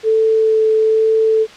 sine tone with vibrato, 440 Hz, A4, in tune, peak -10 dBFS, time 0.03-1.47 s, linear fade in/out 50 ms, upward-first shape sine, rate 1.1 Hz, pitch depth 9 cents each way, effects white hiss -38 dBFS RMS until 1.56 s + low-pass 4000 Hz 12 dB/octave

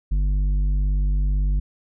triangle tone with tanh clipping, 49 Hz, G1, in tune, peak -19 dBFS, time 0.11-1.6 s, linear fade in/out 10 ms, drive 12 dB, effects none

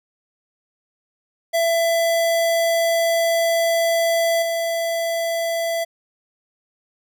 square tone with level steps, 668 Hz, E5, 23 cents sharp, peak -17 / -21 dBFS, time 1.53-5.85 s, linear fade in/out 20 ms, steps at 4.42 s, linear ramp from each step 5 ms, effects none

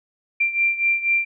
sine beating tone pair, 2365 / 2369.1 Hz, D7 / D7, +12 / +15 cents, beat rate 4.1 Hz, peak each -19 / -23 dBFS, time 0.4-1.25 s, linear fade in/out 10 ms, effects none

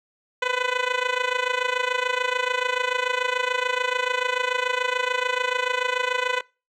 10% pulse tone with amplitude modulation, 501 Hz, B4, 25 cents sharp, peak -10 dBFS, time 0.42-6.41 s, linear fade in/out 5 ms, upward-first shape sine, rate 26.9 Hz, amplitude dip 80%, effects noise-tail reverb RT60 0.3 s tail -24 dB re dry + low-pass 4000 Hz 12 dB/octave

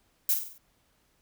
violet noise with echo, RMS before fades -24 dBFS, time 0.29-0.34 s, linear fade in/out 2 ms, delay 48 ms, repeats 5, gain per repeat -6 dB, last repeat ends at 0.58 s, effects pink hiss -69 dBFS RMS until 1.21 s

